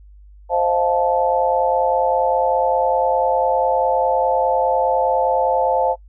sine chord, F dominant seventh, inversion second, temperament just, 523.8 / 628.6 / 698.5 / 873.1 Hz, C5 / Eb5 / F5 / A5, +2 / +18 / 0 / -14 cents, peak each -19 / -24 / -21 / -19 dBFS, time 0.49-5.96 s, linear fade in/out 50 ms, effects noise-tail reverb RT60 0.1 s tail -21 dB re dry + added 50 Hz sine -41 dBFS peak until 6.08 s

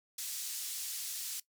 pink band-pass noise, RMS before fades -40 dBFS, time 0.18-1.4 s, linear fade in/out 5 ms, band 5400 to 16000 Hz, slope 12 dB/octave, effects noise-tail reverb RT60 0.1 s tail -18 dB re dry

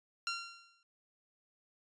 15% pulse tone with exponential decay, 1378 Hz, F6, 24 cents flat, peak -26 dBFS, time 0.27-0.83 s, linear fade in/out 1 ms, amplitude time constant 120 ms, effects resampled to 22050 Hz

